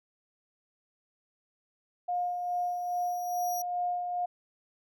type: tone with tremolo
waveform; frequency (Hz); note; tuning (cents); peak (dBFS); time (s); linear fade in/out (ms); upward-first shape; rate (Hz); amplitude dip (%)
sine; 712; F5; +33; -27; 2.08-4.26; 10; sine; 2.4; 40
type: tone with exponential growth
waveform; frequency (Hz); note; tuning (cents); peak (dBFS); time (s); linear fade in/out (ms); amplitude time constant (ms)
20% pulse; 5780; F#8; -41; -30; 2.14-3.62; 5; 320
effects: none